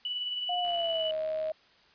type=tone with tremolo; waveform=sine; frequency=2960 Hz; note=F#7; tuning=in tune; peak=-29 dBFS; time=0.05-1.11 s; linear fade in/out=2 ms; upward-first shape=triangle; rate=19 Hz; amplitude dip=45%
type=tone with pitch glide; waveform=sine; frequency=714 to 628.8 Hz; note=F5 to D#5; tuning=+38 to +18 cents; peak=-29 dBFS; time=0.49-1.52 s; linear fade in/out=5 ms; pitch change=-220 cents; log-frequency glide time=0.61-1.1 s
type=click train; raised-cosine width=0.3 ms; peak=-33 dBFS; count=62; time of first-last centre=0.65-1.498 s; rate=71.9 Hz
effects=white hiss -61 dBFS RMS until 1.94 s + resampled to 11025 Hz